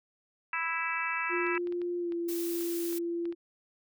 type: harmonic tone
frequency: 329.6 Hz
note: E4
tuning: in tune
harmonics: 3 / 4 / 5 / 6 / 7 / 8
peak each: -37 / -36 / -37 / -37 / -38 / -36 dBFS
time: 0.53-1.58 s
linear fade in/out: 2 ms
type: tone with pitch glide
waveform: sine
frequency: 350.6 to 341.2 Hz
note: F4 to F4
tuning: +7 to -40 cents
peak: -30 dBFS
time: 1.29-3.35 s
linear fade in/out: 50 ms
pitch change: -47 cents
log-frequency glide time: 1.99-2.12 s
type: clicks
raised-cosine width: 0.3 ms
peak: -34 dBFS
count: 10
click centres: 1.467 / 1.552 / 1.672 / 1.724 / 1.817 / 2.122 / 2.608 / 2.928 / 3.255 / 3.325 s
type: noise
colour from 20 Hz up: blue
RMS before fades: -40 dBFS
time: 2.28-2.99 s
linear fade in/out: 10 ms
effects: none